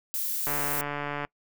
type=noise; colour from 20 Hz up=violet; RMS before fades=-30 dBFS; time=0.14-0.81 s; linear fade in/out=0 ms
type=click train; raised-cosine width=0.5 ms; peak=-17 dBFS; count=114; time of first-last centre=0.47-1.249 s; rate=145 Hz
effects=noise-tail reverb RT60 0.1 s tail -24 dB re dry